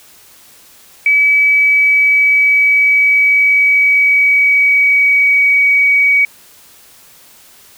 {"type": "tone with pitch glide", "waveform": "sine", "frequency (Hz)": [2288, 2262], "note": ["D7", "C#7"], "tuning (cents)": [-46, 34], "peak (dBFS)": -7, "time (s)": [1.06, 6.25], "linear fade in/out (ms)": 2, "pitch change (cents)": -20, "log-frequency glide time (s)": [1.39, 5.55], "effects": ["white hiss -43 dBFS RMS until 7.77 s"]}